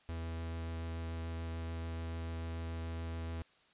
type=tone with vibrato; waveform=45% pulse; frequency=82.41 Hz; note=E2; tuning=in tune; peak=-38 dBFS; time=0.09-3.42 s; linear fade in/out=0 ms; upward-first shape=sine; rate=6.9 Hz; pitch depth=8 cents each way; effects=white hiss -67 dBFS RMS until 3.73 s + resampled to 8000 Hz